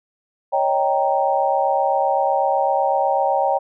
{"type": "chord", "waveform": "sine", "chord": "Eb dominant seventh", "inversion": "third", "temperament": "equal", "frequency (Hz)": [554.4, 622.3, 784, 932.3], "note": ["Db5", "Eb5", "G5", "Bb5"], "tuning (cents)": [0, 0, 0, 0], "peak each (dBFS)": [-21, -24, -19, -23], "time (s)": [0.52, 3.59], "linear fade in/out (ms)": 20, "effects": []}